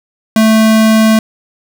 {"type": "tone", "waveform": "square", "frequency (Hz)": 220, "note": "A3", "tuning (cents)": 0, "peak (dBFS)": -6, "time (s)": [0.36, 1.19], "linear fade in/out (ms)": 2, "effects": []}